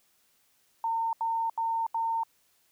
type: tone bursts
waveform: sine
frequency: 910 Hz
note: A#5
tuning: 42 cents flat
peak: -26 dBFS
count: 4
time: 0.84-2.234 s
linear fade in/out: 2 ms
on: 290 ms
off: 78 ms
effects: white hiss -68 dBFS RMS until 2.71 s